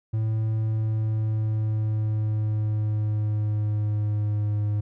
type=tone with pitch glide; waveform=triangle; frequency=110 to 104.43 Hz; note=A2 to G#2; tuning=0 to +10 cents; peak=-20 dBFS; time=0.13-4.81 s; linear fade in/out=10 ms; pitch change=-90 cents; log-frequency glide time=0.54-4.68 s; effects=none